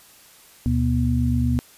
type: tone cluster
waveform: sine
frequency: 73.9 / 122.2 / 242.8 Hz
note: D2 / B2 / B3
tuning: +11 / -18 / -29 cents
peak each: -22 dBFS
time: 0.66-1.59 s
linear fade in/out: 0 ms
effects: white hiss -50 dBFS RMS until 1.77 s + resampled to 32000 Hz